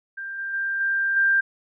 sine tone with level steps, 1586 Hz, G6, 20 cents sharp, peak -30 / -27 / -23 / -20 / -16 dBFS, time 0.17-1.41 s, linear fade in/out 10 ms, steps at 0.38 / 0.53 / 0.8 / 1.16 s, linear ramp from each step 10 ms, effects none

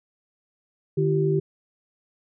sine tone cluster, 151.7 / 337 / 387.7 Hz, D#3 / E4 / G4, -44 / +38 / -19 cents, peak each -22 / -30 / -22 dBFS, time 0.97-1.4 s, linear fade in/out 10 ms, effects none

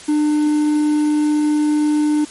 triangle tone with quantisation, 300 Hz, D4, 37 cents sharp, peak -11 dBFS, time 0.08-2.25 s, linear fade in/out 10 ms, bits 6, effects white hiss -37 dBFS RMS until 2.3 s + MP3 48 kbps

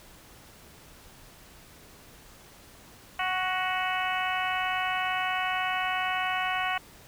harmonic tone with a mistuned harmonic, 370 Hz, F#4, in tune, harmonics 2 / 3 / 4 / 5 / 6 / 7 / 8, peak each -31 / -33 / -34 / -35 / -36 / -36 / -37 dBFS, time 3.19-6.78 s, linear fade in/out 5 ms, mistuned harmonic 5, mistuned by +26 cents, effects pink hiss -52 dBFS RMS until 7.07 s

